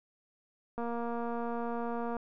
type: click train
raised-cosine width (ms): 1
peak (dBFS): -24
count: 327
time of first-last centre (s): 0.78-2.167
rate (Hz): 235
effects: none